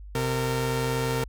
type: tone pair together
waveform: sawtooth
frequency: 128.78 / 458.3 Hz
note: C3 / A#4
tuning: -27 / -29 cents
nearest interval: octave + minor seventh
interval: 2198 cents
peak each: -23 / -24 dBFS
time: 0.15-1.24 s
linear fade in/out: 2 ms
effects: added 50 Hz sine -39 dBFS peak until 1.28 s